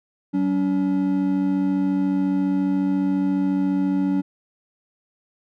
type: tone pair together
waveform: triangle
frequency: 189.5 / 283.9 Hz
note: F#3 / C#4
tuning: +42 / +41 cents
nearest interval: perfect fifth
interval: 699 cents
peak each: -21 / -18 dBFS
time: 0.33-4.22 s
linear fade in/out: 20 ms
effects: none